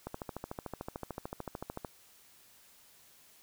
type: click train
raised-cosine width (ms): 1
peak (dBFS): -24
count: 25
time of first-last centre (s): 0.07-1.848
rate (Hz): 13.5
effects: white hiss -61 dBFS RMS until 3.42 s